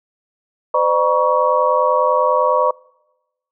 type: tone cluster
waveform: sine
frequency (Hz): 511 / 601 / 956 / 1119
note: C5 / D5 / A#5 / C#6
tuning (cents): -41 / +40 / +43 / +16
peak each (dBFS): -18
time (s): 0.74-2.71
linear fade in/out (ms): 5
effects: noise-tail reverb RT60 1.0 s tail -25 dB re dry